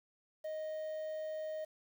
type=tone with quantisation; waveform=triangle; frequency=622.3 Hz; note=D#5; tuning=in tune; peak=-36 dBFS; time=0.44-1.65 s; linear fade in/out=10 ms; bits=10; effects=none